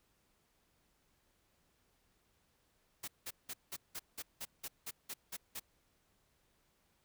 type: noise bursts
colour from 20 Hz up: white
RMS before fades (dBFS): -43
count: 12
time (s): 3.03-5.598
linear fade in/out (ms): 10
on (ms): 49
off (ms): 180
effects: pink hiss -75 dBFS RMS until 7.04 s